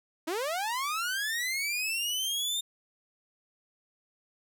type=linear sweep; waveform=sawtooth; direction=up; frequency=300.5 to 3653 Hz; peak=-26 dBFS; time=0.27-2.61 s; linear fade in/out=10 ms; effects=none